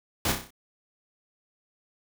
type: noise with echo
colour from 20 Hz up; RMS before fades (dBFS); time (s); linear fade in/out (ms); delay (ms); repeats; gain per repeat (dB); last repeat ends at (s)
pink; -26; 0.25-0.32; 2; 31; 6; -5; 0.506
effects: none